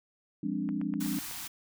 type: chord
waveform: sine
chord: D half-diminished seventh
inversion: first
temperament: equal with one note detuned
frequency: 174.61 / 204.7 / 261.6 / 293.7 Hz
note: F3 / Ab3 / C4 / D4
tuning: 0 / -25 / 0 / 0 cents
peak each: -37 / -34 / -36 / -34 dBFS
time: 0.43-1.19 s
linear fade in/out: 5 ms
type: click train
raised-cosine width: 0.5 ms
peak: -31 dBFS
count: 6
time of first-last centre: 0.69-1.312 s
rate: 8.04 Hz
type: band-stop noise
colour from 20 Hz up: white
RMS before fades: -40 dBFS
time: 1-1.48 s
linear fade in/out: 10 ms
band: 350 to 700 Hz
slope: 96 dB/octave
effects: none